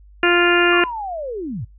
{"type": "harmonic tone", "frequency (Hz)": 349.1, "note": "F4", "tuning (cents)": -1, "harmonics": [1, 2, 3, 4, 5, 6, 7, 8], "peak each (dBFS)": [-16, -24, -26, -19, -20, -28, -22, -22], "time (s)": [0.23, 0.84], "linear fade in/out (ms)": 2}
{"type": "linear sweep", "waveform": "sine", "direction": "down", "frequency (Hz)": [1174.7, 84.7], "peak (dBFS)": -24, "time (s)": [0.72, 1.65], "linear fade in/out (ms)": 10}
{"effects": ["noise-tail reverb RT60 0.2 s tail -24 dB re dry", "added 50 Hz sine -43 dBFS peak until 1.78 s"]}